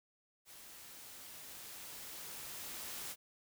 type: noise with level ramp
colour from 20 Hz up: white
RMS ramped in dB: -55 to -44 dBFS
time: 0.45-3.16 s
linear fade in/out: 50 ms
effects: none